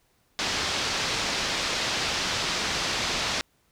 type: low-pass noise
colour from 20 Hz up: white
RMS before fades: -28 dBFS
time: 0.39-3.41 s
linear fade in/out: 0 ms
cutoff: 5500 Hz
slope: 24 dB/octave
effects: pink hiss -67 dBFS RMS until 3.71 s